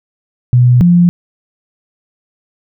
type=tone pair in turn; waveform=sine; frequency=123.47 / 174.61 Hz; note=B2 / F3; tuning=0 / 0 cents; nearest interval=tritone; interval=600 cents; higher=second; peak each=-4 dBFS; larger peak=neither; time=0.53-0.81 / 0.81-1.09 s; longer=neither; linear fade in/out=0 ms; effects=none